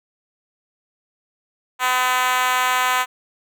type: tone with high-pass filter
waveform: 5% pulse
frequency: 253.2 Hz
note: B3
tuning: 43 cents sharp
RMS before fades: -19 dBFS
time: 1.79-3.06 s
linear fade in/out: 50 ms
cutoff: 930 Hz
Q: 2.4
effects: none